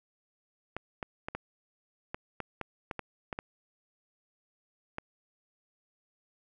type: clicks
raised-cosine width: 0.5 ms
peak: -20 dBFS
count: 12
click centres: 0.766 / 1.028 / 1.285 / 1.35 / 2.145 / 2.403 / 2.613 / 2.912 / 2.993 / 3.328 / 3.389 / 4.984 s
effects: none